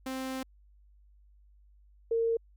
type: tone pair in turn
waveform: sawtooth / sine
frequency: 262.2 / 457.9 Hz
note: C4 / A#4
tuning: +4 / -31 cents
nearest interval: minor seventh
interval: 965 cents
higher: second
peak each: -30 / -25 dBFS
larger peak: second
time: 0.06-0.43 / 2.11-2.37 s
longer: first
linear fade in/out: 5 ms
effects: added 50 Hz sine -57 dBFS peak until 2.56 s